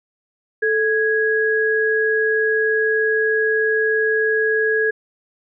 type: tone pair together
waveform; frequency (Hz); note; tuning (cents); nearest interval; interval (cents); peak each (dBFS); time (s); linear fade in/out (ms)
sine; 438.4 / 1658.9; A4 / G#6; -6 / -2; octave + major seventh; 2304; -18; 0.62-4.91; 10
effects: none